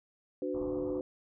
sine chord, B minor, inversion first, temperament equal with one note detuned, 293.7 / 370 / 506 Hz, D4 / F#4 / B4, 0 / 0 / +42 cents, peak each -36 dBFS, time 0.42-1.01 s, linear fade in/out 2 ms
pink low-pass noise, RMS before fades -46 dBFS, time 0.54-1 s, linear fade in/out 5 ms, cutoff 1200 Hz, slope 96 dB/octave
effects none

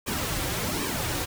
pink noise with flanger, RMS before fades -29 dBFS, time 0.06-1.26 s, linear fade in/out 20 ms, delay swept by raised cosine 1.4 to 4.8 ms, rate 1.3 Hz, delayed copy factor -0.65, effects none

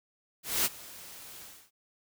white noise with ADSR envelope, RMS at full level -26 dBFS, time 0.43-1.71 s, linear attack 220 ms, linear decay 35 ms, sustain -21 dB, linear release 290 ms, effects none

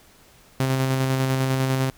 sawtooth tone with tremolo, 132.1 Hz, C3, 17 cents sharp, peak -15 dBFS, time 0.6-1.9 s, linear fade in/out 2 ms, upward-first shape square, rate 10 Hz, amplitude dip 25%, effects pink hiss -53 dBFS RMS until 1.97 s

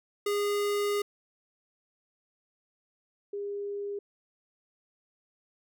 square / sine tone pair in turn, 409.7 / 405 Hz, G#4 / G#4, -24 / -43 cents, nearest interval unison, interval 19 cents, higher first, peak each -27 / -32 dBFS, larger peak first, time 0.26-1.02 / 3.33-3.99 s, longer first, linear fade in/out 5 ms, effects none

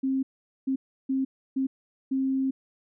sine tone bursts at uneven times, 266.3 Hz, C4, 31 cents sharp, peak -23 dBFS, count 5, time 0.03-0.23 / 0.67-0.76 / 1.09-1.25 / 1.56-1.67 / 2.11-2.51 s, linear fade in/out 10 ms, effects none

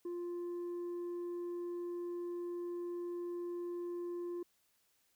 sine tone with tanh clipping, 349.2 Hz, F4, in tune, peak -39 dBFS, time 0.05-4.43 s, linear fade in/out 5 ms, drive 3 dB, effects white hiss -75 dBFS RMS until 5.15 s

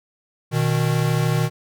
square tone pair together, 122.37 / 155.56 Hz, B2 / D#3, -16 / 0 cents, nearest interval major third, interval 416 cents, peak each -21 dBFS, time 0.51-1.5 s, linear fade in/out 50 ms, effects none

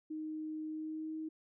sine tone with pitch glide, 311.1 to 315.3 Hz, D#4 to D#4, 0 to +23 cents, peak -38 dBFS, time 0.1-1.29 s, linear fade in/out 10 ms, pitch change +23 cents, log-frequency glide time 0.67-1.16 s, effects none

